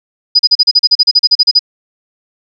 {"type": "tone bursts", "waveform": "sine", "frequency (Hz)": 4959, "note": "D#8", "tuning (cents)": -7, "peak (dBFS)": -3, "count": 16, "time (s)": [0.35, 1.593], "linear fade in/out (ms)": 10, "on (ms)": 43, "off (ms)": 37, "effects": []}